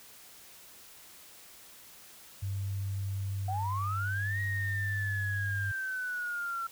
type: tone with pitch glide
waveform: sine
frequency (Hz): 98 to 99.77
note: G2 to G2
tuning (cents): 0 to +31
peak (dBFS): -31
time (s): 2.42-5.72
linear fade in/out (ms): 10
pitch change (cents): +31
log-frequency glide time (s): 3.51-4.28
type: linear two-way sweep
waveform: sine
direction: up then down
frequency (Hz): 721 to 1891 to 1347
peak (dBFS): -32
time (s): 3.48-6.67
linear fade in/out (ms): 5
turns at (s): 4.4
effects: tanh soft clip ceiling -22 dBFS + white hiss -53 dBFS RMS until 6.71 s